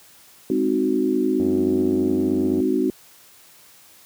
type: chord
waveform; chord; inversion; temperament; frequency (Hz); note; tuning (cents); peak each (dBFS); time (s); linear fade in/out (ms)
sine; Ab dominant seventh; none; equal; 207.7 / 261.6 / 311.1 / 370; Ab3 / C4 / Eb4 / Gb4; 0 / 0 / 0 / 0; -28 / -22 / -23 / -22; 0.5-2.9; 2
type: click train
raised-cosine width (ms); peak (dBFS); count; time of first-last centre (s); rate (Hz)
2; -19; 112; 1.4-2.603; 92.3
effects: white hiss -50 dBFS RMS until 4.05 s + high-pass 60 Hz 12 dB/octave